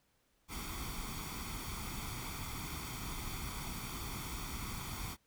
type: noise with comb filter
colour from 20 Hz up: pink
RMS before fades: -42 dBFS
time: 0.48-5.17 s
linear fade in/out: 50 ms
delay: 0.88 ms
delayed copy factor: +0.7
effects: pink hiss -75 dBFS RMS until 5.26 s